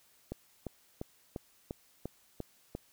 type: click train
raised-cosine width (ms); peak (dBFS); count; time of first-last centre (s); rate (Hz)
2; -24; 8; 0.32-2.751; 2.88
effects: white hiss -66 dBFS RMS until 2.92 s